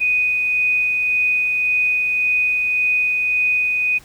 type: tone with tremolo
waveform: sine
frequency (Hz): 2489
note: D#7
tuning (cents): 0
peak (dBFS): -14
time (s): 0-3.99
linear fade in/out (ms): 20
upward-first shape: sine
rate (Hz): 1.8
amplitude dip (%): 25
effects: pink hiss -47 dBFS RMS until 4.04 s

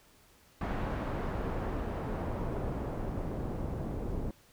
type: noise with low-pass filter sweep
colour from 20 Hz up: pink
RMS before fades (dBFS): -35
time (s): 0.61-4.31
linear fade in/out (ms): 2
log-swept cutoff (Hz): 1400 to 480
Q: 0.71
effects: pink hiss -62 dBFS RMS until 4.52 s

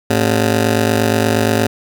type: ring-modulated tone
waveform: 15% pulse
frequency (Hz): 163.7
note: E3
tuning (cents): -12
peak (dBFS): -3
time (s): 0.1-1.67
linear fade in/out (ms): 5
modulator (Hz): 57.6
effects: none

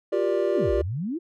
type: chord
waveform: triangle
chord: G minor seventh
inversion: third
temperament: just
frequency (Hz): 352.8 / 392 / 470.4 / 588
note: F4 / G4 / Bb4 / D5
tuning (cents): +18 / 0 / +16 / +2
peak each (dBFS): -25 / -23 / -28 / -24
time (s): 0.12-0.82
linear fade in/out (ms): 10
type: exponential two-way sweep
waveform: sine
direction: down then up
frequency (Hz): 460.4 to 52 to 364.7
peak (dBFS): -26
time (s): 0.54-1.19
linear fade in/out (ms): 20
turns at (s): 0.73
effects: none

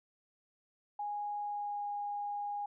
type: tone with pitch glide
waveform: sine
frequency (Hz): 826 to 819.8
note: G#5 to G#5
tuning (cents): -10 to -23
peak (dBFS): -35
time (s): 0.99-2.66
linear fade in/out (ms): 5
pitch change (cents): -13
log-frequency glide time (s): 1.37-1.87
effects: none

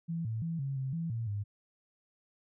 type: tone with pitch steps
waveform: sine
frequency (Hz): 166.6 / 111.9 / 165.7 / 137.1 / 132.7 / 166.1 / 114.7 / 102.4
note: E3 / A2 / E3 / C#3 / C3 / E3 / A#2 / G#2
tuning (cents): +19 / +30 / +9 / -19 / +25 / +13 / -28 / -24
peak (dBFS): -32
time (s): 0.08-1.44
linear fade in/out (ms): 20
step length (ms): 170
effects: none

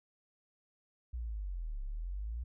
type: linear two-way sweep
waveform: sine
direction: down then up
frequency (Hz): 61.74 to 32.7 to 61.74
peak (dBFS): -36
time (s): 1.13-2.44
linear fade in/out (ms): 10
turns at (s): 1.83
effects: none

